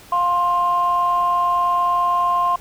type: tone pair together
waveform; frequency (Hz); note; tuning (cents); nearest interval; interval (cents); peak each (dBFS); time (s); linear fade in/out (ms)
sine; 704 / 1054.8; F5 / C6; +14 / +14; perfect fifth; 700; -21 / -15; 0.12-2.56; 5
effects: tanh soft clip ceiling -10 dBFS + pink hiss -44 dBFS RMS until 2.6 s